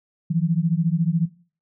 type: beating tone pair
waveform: sine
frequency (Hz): 160.4 / 174.4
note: E3 / F3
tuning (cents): -47 / -2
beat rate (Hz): 14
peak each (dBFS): -21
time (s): 0.3-1.26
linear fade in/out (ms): 10
effects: noise-tail reverb RT60 0.4 s tail -17 dB re dry